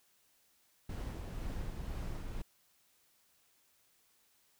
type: noise with tremolo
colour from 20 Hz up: brown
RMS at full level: -39 dBFS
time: 0.89-2.42 s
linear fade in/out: 5 ms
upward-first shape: sine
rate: 2 Hz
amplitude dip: 30%
effects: white hiss -71 dBFS RMS until 4.59 s